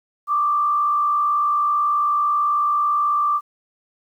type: tone with frequency modulation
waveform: sine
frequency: 1178 Hz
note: D6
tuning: 5 cents sharp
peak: -16 dBFS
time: 0.27-3.41 s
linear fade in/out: 50 ms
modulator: 58.2 Hz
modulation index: 0.5
effects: 9-bit